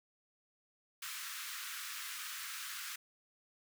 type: high-pass noise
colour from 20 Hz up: pink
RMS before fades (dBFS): -44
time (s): 1.02-2.96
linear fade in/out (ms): 5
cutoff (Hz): 1200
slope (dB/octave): 48
effects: none